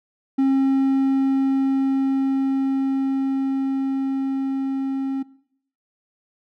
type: tone with level ramp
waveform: triangle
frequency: 269.3 Hz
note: C#4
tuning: 50 cents flat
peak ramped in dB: -13 to -20 dBFS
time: 0.38-5.23 s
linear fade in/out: 10 ms
effects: noise-tail reverb RT60 0.7 s tail -21 dB re dry